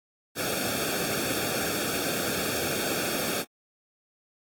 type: noise with comb filter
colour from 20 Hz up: pink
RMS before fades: -29 dBFS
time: 0.35-3.45 s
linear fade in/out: 50 ms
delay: 1 ms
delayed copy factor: -0.8
effects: high-pass 100 Hz 12 dB/octave + AAC 64 kbps